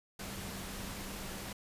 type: tone in noise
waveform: sine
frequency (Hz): 196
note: G3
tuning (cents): 0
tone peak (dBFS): -48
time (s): 0.19-1.53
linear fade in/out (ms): 5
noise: pink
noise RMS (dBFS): -43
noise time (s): 0.19-1.53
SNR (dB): -8
effects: resampled to 32000 Hz